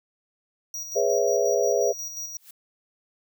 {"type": "tone with tremolo", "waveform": "square", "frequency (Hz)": 5760, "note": "F#8", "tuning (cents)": -47, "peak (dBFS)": -31, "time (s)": [0.74, 2.37], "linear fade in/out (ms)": 2, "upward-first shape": "square", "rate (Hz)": 5.6, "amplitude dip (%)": 45}
{"type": "chord", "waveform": "sine", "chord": "C# minor seventh", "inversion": "second", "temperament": "equal", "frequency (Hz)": [415.3, 493.9, 554.4, 659.3], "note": ["G#4", "B4", "C#5", "E5"], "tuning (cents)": [0, 0, 0, 0], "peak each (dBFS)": -25, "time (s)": [0.95, 1.93], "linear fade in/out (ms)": 20}
{"type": "noise with exponential growth", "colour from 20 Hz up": "blue", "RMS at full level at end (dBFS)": -42, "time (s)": [2.3, 2.51], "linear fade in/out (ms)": 5, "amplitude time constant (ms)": 44}
{"effects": []}